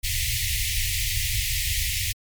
pink band-stop noise, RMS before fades -25 dBFS, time 0.03-2.13 s, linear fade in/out 20 ms, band 120 to 1900 Hz, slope 96 dB/octave, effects MP3 96 kbps

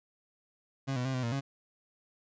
30% pulse tone with pitch steps, 135.5 / 124.6 / 132.5 / 127.5 / 117 / 137.4 Hz, C#3 / B2 / C3 / C3 / A#2 / C#3, -39 / +16 / +22 / -44 / +7 / -15 cents, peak -28 dBFS, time 0.87-1.41 s, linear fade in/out 20 ms, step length 90 ms, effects resampled to 16000 Hz

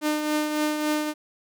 sawtooth tone with tremolo, 302.7 Hz, D#4, 48 cents flat, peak -17 dBFS, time 0.01-1.14 s, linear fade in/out 50 ms, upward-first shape triangle, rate 3.6 Hz, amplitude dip 50%, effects none

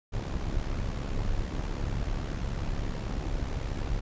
brown noise with amplitude modulation, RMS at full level -28 dBFS, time 0.12-4.01 s, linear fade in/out 20 ms, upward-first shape sine, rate 69.3 Hz, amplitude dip 65%, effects resampled to 16000 Hz

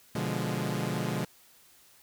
sawtooth chord, B diminished seventh, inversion none, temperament equal, 123.47 / 146.83 / 174.61 / 207.7 Hz, B2 / D3 / F3 / Ab3, 0 / 0 / 0 / 0 cents, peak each -31 dBFS, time 0.15-1.25 s, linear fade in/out 5 ms, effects white hiss -59 dBFS RMS until 2.02 s

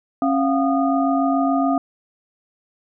sine tone cluster, 272.5 / 690 / 737 / 1228 Hz, C#4 / F5 / F#5 / D#6, -29 / -21 / -7 / -23 cents, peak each -18 / -21 / -27 / -26 dBFS, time 0.22-1.78 s, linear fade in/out 2 ms, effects none

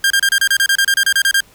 sawtooth tone bursts, 1600 Hz, G6, 35 cents sharp, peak -7 dBFS, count 15, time 0.04-1.405 s, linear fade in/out 2 ms, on 63 ms, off 30 ms, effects pink hiss -48 dBFS RMS until 1.54 s

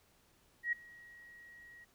sine tone with ADSR envelope, 1900 Hz, A#6, 33 cents sharp, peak -29 dBFS, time 0.63-1.85 s, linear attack 94 ms, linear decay 9 ms, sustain -24 dB, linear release 15 ms, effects pink hiss -69 dBFS RMS until 1.94 s

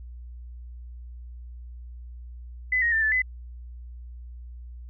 sine tone with pitch steps, 2011 / 1876 / 1786 / 1746 / 2016 Hz, B6 / A#6 / A6 / A6 / B6, +31 / +11 / +25 / -14 / +35 cents, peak -20 dBFS, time 2.72-3.22 s, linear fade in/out 5 ms, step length 100 ms, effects added 60 Hz sine -38 dBFS peak until 4.89 s

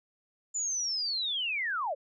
sine linear sweep, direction down, 7100 to 506 Hz, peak -29 dBFS, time 0.54-1.95 s, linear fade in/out 20 ms, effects none

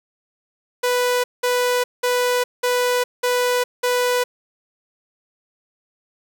sawtooth tone bursts, 493.9 Hz, B4, in tune, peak -13 dBFS, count 6, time 0.83-4.24 s, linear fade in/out 10 ms, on 410 ms, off 190 ms, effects none

